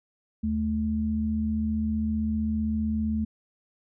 sine tone pair together, 77.78 / 218 Hz, D#2 / A3, 0 / -16 cents, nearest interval octave + tritone, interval 1784 cents, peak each -30 / -25 dBFS, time 0.43-3.25 s, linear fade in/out 10 ms, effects none

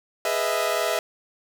sawtooth chord, E major seventh, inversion first, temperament equal with one note detuned, 415.3 / 493.9 / 622.3 / 664.6 Hz, G#4 / B4 / D#5 / E5, 0 / 0 / 0 / +14 cents, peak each -27 / -26 / -23 / -22 dBFS, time 0.25-0.99 s, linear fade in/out 2 ms, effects 9-bit

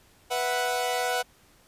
sawtooth chord, B suspended fourth, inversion none, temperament equal, 493.9 / 659.3 / 740 Hz, B4 / E5 / F#5, 0 / 0 / 0 cents, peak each -26 / -30 / -24 dBFS, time 0.3-1.23 s, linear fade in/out 20 ms, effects pink hiss -59 dBFS RMS until 1.67 s + resampled to 32000 Hz

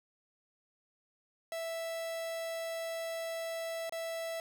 45% pulse tone with dropouts, 659.3 Hz, E5, in tune, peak -36 dBFS, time 1.52-4.4 s, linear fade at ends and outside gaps 1 ms, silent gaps 3.895-3.923 s, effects none

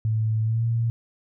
sine tone with pitch glide, 110 to 115.6 Hz, A2 to A#2, 0 to -14 cents, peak -20 dBFS, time 0.05-0.9 s, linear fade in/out 0 ms, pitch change +86 cents, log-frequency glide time 0.43-0.64 s, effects none

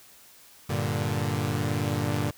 sawtooth chord, G minor, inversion none, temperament equal, 98 / 116.54 / 146.83 Hz, G2 / Bb2 / D3, 0 / 0 / 0 cents, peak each -26 dBFS, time 0.69-2.31 s, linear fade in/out 10 ms, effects white hiss -53 dBFS RMS until 2.37 s

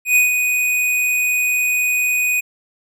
square tone with ADSR envelope, 2486 Hz, D#7, 2 cents flat, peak -10 dBFS, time 0.05-2.41 s, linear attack 110 ms, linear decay 140 ms, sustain -6 dB, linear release 16 ms, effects none

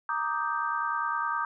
sine chord, Eb major seventh, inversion second, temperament equal, 932.3 / 1174.7 / 1244.5 / 1568 Hz, Bb5 / D6 / Eb6 / G6, 0 / 0 / 0 / 0 cents, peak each -33 / -32 / -32 / -33 dBFS, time 0.09-1.45 s, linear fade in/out 2 ms, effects none

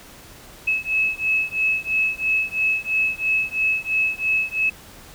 sine beating tone pair, 2585 / 2588 Hz, E7 / E7, -34 / -32 cents, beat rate 3 Hz, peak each -22 dBFS, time 0.67-4.7 s, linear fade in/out 10 ms, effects pink hiss -44 dBFS RMS until 5.14 s

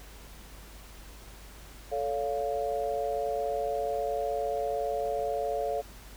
sine chord, A augmented, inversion none, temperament equal with one note detuned, 440 / 564.4 / 698.5 Hz, A4 / C#5 / E#5, 0 / +31 / 0 cents, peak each -33 / -32 / -32 dBFS, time 1.91-5.82 s, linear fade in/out 20 ms, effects added 50 Hz sine -48 dBFS peak until 6.16 s + pink hiss -51 dBFS RMS until 6.16 s

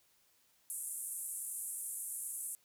pink band-pass noise, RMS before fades -42 dBFS, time 0.7-2.55 s, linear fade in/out 0 ms, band 8400 to 12000 Hz, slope 48 dB/octave, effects white hiss -71 dBFS RMS until 2.64 s

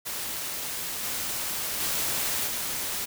white noise with level steps, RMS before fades -33 / -31 / -28 / -31 dBFS, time 0.05-3.06 s, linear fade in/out 20 ms, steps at 1.03 / 1.8 / 2.47 s, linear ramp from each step 5 ms, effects none

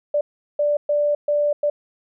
sine tone bursts at uneven times, 587.3 Hz, D5, in tune, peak -16 dBFS, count 5, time 0.14-0.21 / 0.59-0.77 / 0.89-1.15 / 1.28-1.53 / 1.63-1.7 s, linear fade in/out 5 ms, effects none

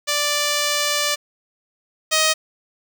5% pulse tone pair in turn, 587.3 / 627.9 Hz, D5 / D#5, 0 / +16 cents, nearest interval minor second, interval 116 cents, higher second, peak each -7 / -4 dBFS, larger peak second, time 0.07-1.16 / 2.11-2.34 s, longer first, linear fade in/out 20 ms, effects none

